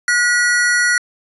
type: tone pair together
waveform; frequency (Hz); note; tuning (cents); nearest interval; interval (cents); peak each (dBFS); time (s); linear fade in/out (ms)
square; 1450 / 1935.5; F#6 / B6; -35 / -35; perfect fourth; 500; -16; 0.08-0.98; 2
effects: resampled to 24000 Hz